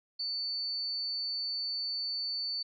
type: tone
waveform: sine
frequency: 4500 Hz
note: C#8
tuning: 25 cents sharp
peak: -32 dBFS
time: 0.19-2.63 s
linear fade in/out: 10 ms
effects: none